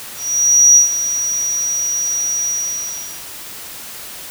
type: tone with ADSR envelope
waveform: sine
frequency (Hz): 5780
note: F#8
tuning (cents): -41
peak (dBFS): -4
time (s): 0.16-3.24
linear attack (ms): 600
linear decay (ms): 120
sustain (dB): -12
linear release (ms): 760
effects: white hiss -32 dBFS RMS until 4.3 s